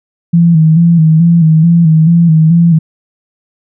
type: tone with vibrato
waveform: sine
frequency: 163.9 Hz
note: E3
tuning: 10 cents flat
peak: -3 dBFS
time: 0.33-2.79 s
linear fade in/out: 10 ms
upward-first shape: square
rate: 2.3 Hz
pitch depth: 58 cents each way
effects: none